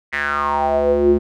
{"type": "tone with band-pass filter sweep", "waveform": "square", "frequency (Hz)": 72, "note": "D2", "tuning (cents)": -34, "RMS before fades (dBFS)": -17, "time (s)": [0.12, 1.19], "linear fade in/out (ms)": 20, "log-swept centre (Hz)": [2000, 300], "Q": 6.8, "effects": []}